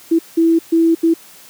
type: tone bursts at uneven times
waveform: sine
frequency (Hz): 330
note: E4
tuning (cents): +2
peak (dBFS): -9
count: 4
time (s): 0.11-0.19 / 0.37-0.59 / 0.72-0.95 / 1.03-1.14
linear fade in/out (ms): 10
effects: white hiss -42 dBFS RMS until 1.49 s + high-pass 100 Hz 12 dB/octave